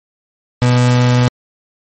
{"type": "tone", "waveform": "35% pulse", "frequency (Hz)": 123.47, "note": "B2", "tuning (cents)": 0, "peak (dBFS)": -7, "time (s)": [0.62, 1.28], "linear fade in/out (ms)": 0, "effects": ["MP3 32 kbps"]}